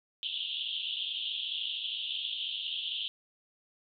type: band-pass noise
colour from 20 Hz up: pink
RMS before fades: -36 dBFS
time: 0.23-3.08 s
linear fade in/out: 0 ms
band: 2900 to 3600 Hz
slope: 96 dB/octave
effects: none